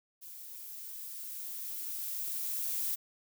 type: noise with level ramp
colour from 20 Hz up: violet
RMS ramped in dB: -48 to -33 dBFS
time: 0.21-2.96 s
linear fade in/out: 20 ms
effects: none